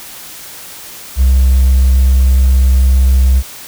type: tone with hard clipping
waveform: triangle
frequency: 65 Hz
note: C2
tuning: 11 cents flat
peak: -5 dBFS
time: 1.16-3.43 s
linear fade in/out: 50 ms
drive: 2 dB
effects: white hiss -31 dBFS RMS until 3.67 s

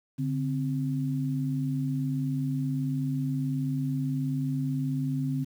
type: tone pair together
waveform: sine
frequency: 143.05 / 261.6 Hz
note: D3 / C4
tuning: -45 / 0 cents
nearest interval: minor seventh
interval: 1045 cents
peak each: -28 / -30 dBFS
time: 0.18-5.45 s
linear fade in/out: 20 ms
effects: 9-bit

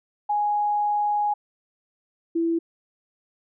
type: tone pair in turn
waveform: sine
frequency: 830.6 / 332.7 Hz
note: G#5 / E4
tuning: 0 / +16 cents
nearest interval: octave + major third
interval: 1584 cents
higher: first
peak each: -20 dBFS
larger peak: neither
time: 0.29-1.34 / 2.35-2.59 s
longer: first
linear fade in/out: 10 ms
effects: none

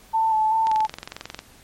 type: tone with vibrato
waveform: sine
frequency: 880 Hz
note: A5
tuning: in tune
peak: -17 dBFS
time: 0.13-0.87 s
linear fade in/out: 20 ms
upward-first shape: square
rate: 2.6 Hz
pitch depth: 21 cents each way
type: click train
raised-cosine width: 0.2 ms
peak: -15 dBFS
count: 17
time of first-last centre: 0.67-1.391 s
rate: 22.2 Hz
effects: pink hiss -51 dBFS RMS until 1.63 s + MP3 64 kbps

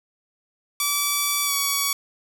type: tone with pitch glide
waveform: 5% pulse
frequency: 1153 to 1128 Hz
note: D6 to C#6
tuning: -32 to +30 cents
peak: -9 dBFS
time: 0.8-1.93 s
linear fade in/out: 2 ms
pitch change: -38 cents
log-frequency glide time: 1.45-1.53 s
effects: none

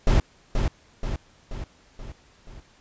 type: noise with echo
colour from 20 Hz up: brown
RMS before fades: -17 dBFS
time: 0.07-0.2 s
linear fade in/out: 2 ms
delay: 480 ms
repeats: 5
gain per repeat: -5 dB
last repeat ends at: 2.6 s
effects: pink hiss -57 dBFS RMS until 2.8 s + resampled to 16000 Hz

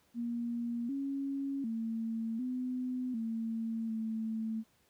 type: tone with pitch steps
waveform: sine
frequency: 236.3 / 275.7 / 225.8 / 252.7 / 225.9 / 221.9 Hz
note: A#3 / C#4 / A3 / B3 / A3 / A3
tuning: +24 / -9 / +45 / +40 / +46 / +15 cents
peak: -33 dBFS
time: 0.14-4.64 s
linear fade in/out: 50 ms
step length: 750 ms
effects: pink hiss -70 dBFS RMS until 4.89 s + high-pass 60 Hz 12 dB/octave

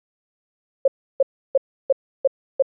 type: tone bursts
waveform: sine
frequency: 540 Hz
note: C#5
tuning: 45 cents flat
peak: -11 dBFS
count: 6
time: 0.85-2.624 s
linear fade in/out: 5 ms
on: 29 ms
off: 320 ms
effects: none

